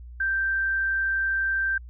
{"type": "tone", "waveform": "sine", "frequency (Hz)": 1568, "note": "G6", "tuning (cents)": 0, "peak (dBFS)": -22, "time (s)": [0.2, 1.78], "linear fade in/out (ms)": 5, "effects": ["added 60 Hz sine -39 dBFS peak until 1.89 s"]}